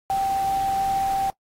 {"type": "tone in noise", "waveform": "sine", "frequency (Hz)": 780, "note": "G5", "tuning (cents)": -9, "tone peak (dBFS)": -20, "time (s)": [0.1, 1.3], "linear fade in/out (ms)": 0, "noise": "pink", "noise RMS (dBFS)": -38, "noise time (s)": [0.1, 1.3], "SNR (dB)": 15, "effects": ["noise-tail reverb RT60 0.1 s tail -22 dB re dry", "AAC 48 kbps"]}